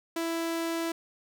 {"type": "tone", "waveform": "sawtooth", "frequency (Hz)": 331.5, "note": "E4", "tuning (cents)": 10, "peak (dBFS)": -25, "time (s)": [0.16, 0.92], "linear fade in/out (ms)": 5, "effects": []}